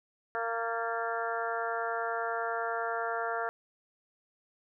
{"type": "harmonic tone with a mistuned harmonic", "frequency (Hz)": 230, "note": "A#3", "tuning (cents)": -23, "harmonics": [2, 3, 4, 5, 6, 7, 8], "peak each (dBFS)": [-37, -35, -40, -41, -36, -41, -43], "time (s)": [0.35, 3.49], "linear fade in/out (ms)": 0, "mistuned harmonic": 8, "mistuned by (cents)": -72, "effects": []}